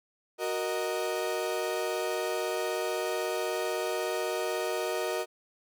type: chord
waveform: 35% pulse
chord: D# minor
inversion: first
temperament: equal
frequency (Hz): 370 / 466.2 / 622.3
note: F#4 / A#4 / D#5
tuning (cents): 0 / 0 / 0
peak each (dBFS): -32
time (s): 0.38-5.26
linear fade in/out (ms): 50
effects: none